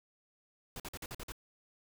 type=noise bursts; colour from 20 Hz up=pink; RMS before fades=-43 dBFS; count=7; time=0.76-1.321 s; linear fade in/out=2 ms; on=39 ms; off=48 ms; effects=none